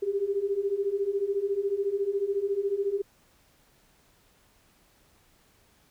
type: beating tone pair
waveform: sine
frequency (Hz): 389.2 / 403.2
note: G4 / G4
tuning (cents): -12 / +49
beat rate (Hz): 14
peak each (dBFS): -30 / -27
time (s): 0.02-3.02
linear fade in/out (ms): 10
effects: pink hiss -63 dBFS RMS until 5.9 s